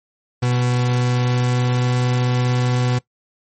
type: tone with pitch glide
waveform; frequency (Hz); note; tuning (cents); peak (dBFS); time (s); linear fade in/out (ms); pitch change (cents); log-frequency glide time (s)
40% pulse; 123.47 to 124.33; B2 to B2; 0 to +12; -15; 0.42-2.99; 10; +12; 0.75-1.98
effects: noise-tail reverb RT60 0.1 s tail -19 dB re dry + MP3 32 kbps